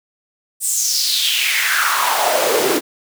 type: noise with high-pass filter sweep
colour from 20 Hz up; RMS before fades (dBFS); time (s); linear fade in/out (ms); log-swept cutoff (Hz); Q
pink; -17; 0.6-2.81; 50; 8900 to 310; 4.3
effects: none